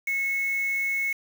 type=tone with quantisation; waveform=sine; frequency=2191 Hz; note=C#7; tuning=21 cents flat; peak=-24 dBFS; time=0.07-1.13 s; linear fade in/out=5 ms; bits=6; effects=none